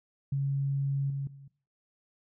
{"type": "tone with level steps", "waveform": "sine", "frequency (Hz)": 138.5, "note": "C#3", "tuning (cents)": -1, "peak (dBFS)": [-26, -30, -46], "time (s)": [0.32, 1.48], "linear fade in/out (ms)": 5, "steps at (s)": [1.1, 1.27], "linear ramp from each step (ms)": 2, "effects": ["noise-tail reverb RT60 0.4 s tail -19 dB re dry"]}